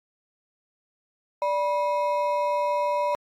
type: ring-modulated tone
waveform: triangle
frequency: 781 Hz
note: G5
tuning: 7 cents flat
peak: -17 dBFS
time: 1.42-3.15 s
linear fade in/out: 0 ms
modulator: 195 Hz
effects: AAC 48 kbps